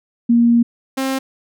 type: tone pair in turn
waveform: sine / sawtooth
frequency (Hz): 235.4 / 266.3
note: A#3 / C4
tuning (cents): +17 / +31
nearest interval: major second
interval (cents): 214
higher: second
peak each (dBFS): -9 / -14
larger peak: first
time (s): 0.29-0.63 / 0.97-1.19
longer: first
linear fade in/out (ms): 10
effects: none